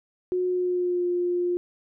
sine tone with pitch glide, 363.7 to 353.6 Hz, F#4 to F4, -30 to +22 cents, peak -22 dBFS, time 0.32-1.57 s, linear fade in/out 0 ms, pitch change -48 cents, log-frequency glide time 0.47-1.06 s, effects none

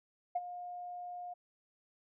sine tone with ADSR envelope, 712 Hz, F5, 33 cents sharp, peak -28 dBFS, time 0.35-1.34 s, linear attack 9 ms, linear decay 36 ms, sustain -13 dB, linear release 12 ms, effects tanh soft clip ceiling -24 dBFS

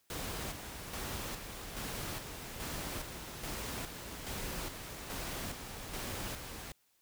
pink noise with tremolo, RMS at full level -40 dBFS, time 0.1-6.72 s, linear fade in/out 2 ms, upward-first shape square, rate 1.2 Hz, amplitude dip 45%, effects white hiss -73 dBFS RMS until 7.01 s

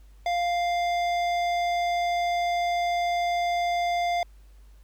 sine tone with hard clipping, 698.5 Hz, F5, in tune, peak -25 dBFS, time 0.26-4.23 s, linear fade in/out 2 ms, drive 13 dB, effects added 50 Hz sine -48 dBFS peak until 4.83 s + pink hiss -65 dBFS RMS until 4.83 s

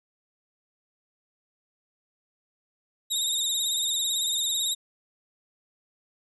25% pulse tone with vibrato, 3729 Hz, A#7, in tune, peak -20 dBFS, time 3.1-4.75 s, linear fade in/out 20 ms, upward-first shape sine, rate 18 Hz, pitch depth 60 cents each way, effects none

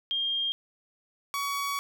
sine / sawtooth tone pair in turn, 3213 / 1127.1 Hz, G7 / C#6, +42 / +28 cents, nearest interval octave + tritone, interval 1814 cents, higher first, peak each -26 / -25 dBFS, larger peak second, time 0.11-0.52 / 1.34-1.79 s, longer second, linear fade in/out 0 ms, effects none

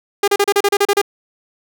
sawtooth tone bursts, 404.3 Hz, G#4, 46 cents flat, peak -7 dBFS, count 10, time 0.23-1.016 s, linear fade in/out 5 ms, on 48 ms, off 34 ms, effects none

